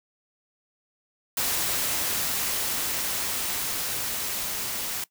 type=noise with level ramp; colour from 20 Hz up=white; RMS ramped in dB=-26 to -31 dBFS; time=1.37-5.04 s; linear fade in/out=2 ms; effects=noise-tail reverb RT60 0.1 s tail -19 dB re dry